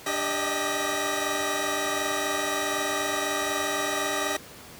15% pulse tone cluster, 294.3 / 394 / 610 / 634 / 1925 Hz, D4 / G4 / D#5 / D#5 / B6, +4 / +9 / -34 / +32 / -45 cents, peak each -27 / -25 / -26 / -27 / -26 dBFS, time 0.06-4.37 s, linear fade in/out 5 ms, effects pink hiss -45 dBFS RMS until 4.79 s + high-pass 80 Hz 12 dB/octave

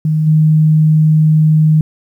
sine tone with level steps, 155.5 Hz, D#3, 1 cent flat, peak -10 / -6 dBFS, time 0.05-1.81 s, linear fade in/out 2 ms, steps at 0.26 s, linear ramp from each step 20 ms, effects 8-bit

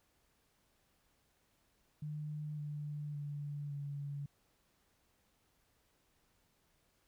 sine tone with pitch steps, 150.7 / 147.94 / 145.23 / 142.57 Hz, D3 / D3 / D3 / C#3, +45 / +13 / -19 / +49 cents, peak -39 dBFS, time 2.02-4.26 s, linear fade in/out 5 ms, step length 560 ms, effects pink hiss -75 dBFS RMS until 7.07 s

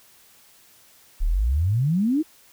sine exponential sweep, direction up, 32.7 to 329.6 Hz, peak -18 dBFS, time 1.2-2.23 s, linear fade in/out 20 ms, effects white hiss -54 dBFS RMS until 2.52 s

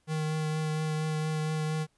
square tone with vibrato, 155.56 Hz, D#3, in tune, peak -29 dBFS, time 0.07-1.87 s, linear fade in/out 50 ms, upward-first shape triangle, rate 4.3 Hz, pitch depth 16 cents each way, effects pink hiss -72 dBFS RMS until 1.97 s + resampled to 24000 Hz

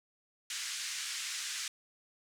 white band-pass noise, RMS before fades -39 dBFS, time 0.5-1.68 s, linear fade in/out 2 ms, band 1500 to 7900 Hz, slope 24 dB/octave, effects none

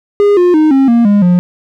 triangle tone with pitch steps, 408.6 / 355.7 / 309.7 / 269.6 / 234.7 / 204.3 / 177.85 Hz, G#4 / F4 / D#4 / C#4 / A#3 / G#3 / F3, -28 / +32 / -8 / -48 / +12 / -28 / +32 cents, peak -3 dBFS, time 0.2-1.39 s, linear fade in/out 0 ms, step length 170 ms, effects none

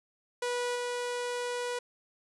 sawtooth tone with level steps, 488.3 Hz, B4, 20 cents flat, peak -26 / -28 dBFS, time 0.42-1.79 s, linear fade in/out 5 ms, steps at 0.75 s, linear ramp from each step 10 ms, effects resampled to 24000 Hz

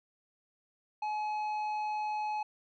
sine tone with tanh clipping, 849 Hz, G#5, 38 cents sharp, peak -33 dBFS, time 1.02-2.43 s, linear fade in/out 5 ms, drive 8 dB, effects none

